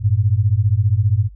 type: beating tone pair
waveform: sine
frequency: 96.5 / 111.5 Hz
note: G2 / A2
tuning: -27 / +23 cents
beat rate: 15 Hz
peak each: -16 dBFS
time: 0-1.29 s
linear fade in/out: 50 ms
effects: noise-tail reverb RT60 0.1 s tail -25 dB re dry + added 50 Hz sine -37 dBFS peak until 1.35 s